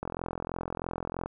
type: click train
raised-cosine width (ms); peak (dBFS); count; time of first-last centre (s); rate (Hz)
1; -19; 54; 0.03-1.26; 43.1
effects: none